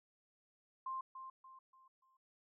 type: tone with echo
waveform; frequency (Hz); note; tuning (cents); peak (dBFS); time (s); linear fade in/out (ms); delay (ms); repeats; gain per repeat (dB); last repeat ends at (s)
sine; 1052; C6; +9; -39; 0.86-1.01; 5; 290; 4; -8; 2.17
effects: none